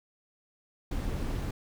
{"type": "noise with amplitude modulation", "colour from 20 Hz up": "brown", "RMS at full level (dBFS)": -30, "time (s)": [0.91, 1.51], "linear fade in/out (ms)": 5, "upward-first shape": "sine", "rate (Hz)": 244, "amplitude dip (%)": 50, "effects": []}